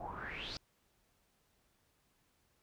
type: noise with low-pass filter sweep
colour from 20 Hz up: pink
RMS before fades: -44 dBFS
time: 0-0.57 s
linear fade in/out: 2 ms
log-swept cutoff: 670 to 5000 Hz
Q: 8.9
effects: pink hiss -75 dBFS RMS until 2.62 s